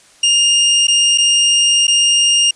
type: tone with dropouts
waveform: sawtooth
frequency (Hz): 2822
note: F7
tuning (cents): +17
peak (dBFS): -6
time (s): 0.23-2.51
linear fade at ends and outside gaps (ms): 5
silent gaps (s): 0.871-0.881 / 1.177-1.182 / 1.87-1.879
effects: white hiss -47 dBFS RMS until 2.55 s + resampled to 22050 Hz